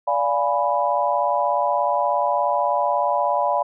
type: chord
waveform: sine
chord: D diminished seventh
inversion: none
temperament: equal with one note detuned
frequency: 581.9 / 698.5 / 830.6 / 987.8 Hz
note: D5 / F5 / Ab5 / Cb6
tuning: -16 / 0 / 0 / 0 cents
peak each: -23 / -24 / -24 / -22 dBFS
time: 0.07-3.63 s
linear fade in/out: 10 ms
effects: none